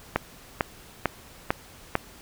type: click train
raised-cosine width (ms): 0.5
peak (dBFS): -6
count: 5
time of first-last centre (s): 0.16-1.954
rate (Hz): 2.23
effects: pink hiss -49 dBFS RMS until 2.21 s